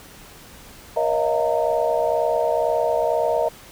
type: tone cluster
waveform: sine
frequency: 474.6 / 559 / 628 / 690 / 917 Hz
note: A#4 / C#5 / D#5 / F5 / A#5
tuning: +31 / +14 / +16 / -21 / -29 cents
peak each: -24 / -28 / -21 / -25 / -27 dBFS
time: 0.96-3.49 s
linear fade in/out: 10 ms
effects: pink hiss -44 dBFS RMS until 3.71 s